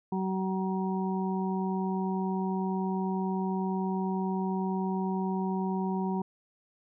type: harmonic tone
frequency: 189 Hz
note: F#3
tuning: 37 cents sharp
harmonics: 1 / 2 / 4 / 5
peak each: -29 / -35 / -39 / -37 dBFS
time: 0.12-6.22 s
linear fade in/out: 5 ms
effects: none